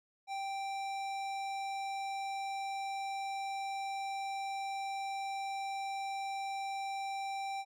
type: tone with hard clipping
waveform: sine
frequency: 784 Hz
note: G5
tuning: in tune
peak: -38 dBFS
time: 0.27-7.65 s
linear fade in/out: 50 ms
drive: 15 dB
effects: none